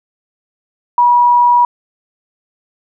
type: tone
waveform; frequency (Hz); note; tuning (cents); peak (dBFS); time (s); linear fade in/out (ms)
sine; 967; B5; -37; -6; 0.98-1.65; 2
effects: none